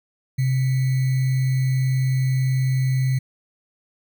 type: tone with sample-and-hold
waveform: sine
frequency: 130.81 Hz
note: C3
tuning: in tune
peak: -17 dBFS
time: 0.38-3.19 s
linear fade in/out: 10 ms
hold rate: 2100 Hz
effects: none